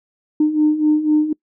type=beating tone pair; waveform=sine; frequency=301.5 / 305.5 Hz; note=D4 / D#4; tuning=+46 / -32 cents; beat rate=4 Hz; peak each=-18 / -13 dBFS; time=0.4-1.33 s; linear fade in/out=5 ms; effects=noise-tail reverb RT60 0.1 s tail -25 dB re dry + tanh soft clip ceiling -6 dBFS